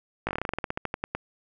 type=slowing click train; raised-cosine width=0.5 ms; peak=-13 dBFS; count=18; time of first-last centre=0.27-1.15 s; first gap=18 ms; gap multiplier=1.12; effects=none